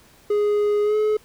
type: tone with pitch glide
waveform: triangle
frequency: 415.3 to 427.2 Hz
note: G#4 to G#4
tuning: 0 to +49 cents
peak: -15 dBFS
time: 0.3-1.17 s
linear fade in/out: 5 ms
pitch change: +49 cents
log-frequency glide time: 0.83-0.96 s
effects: pink hiss -53 dBFS RMS until 1.24 s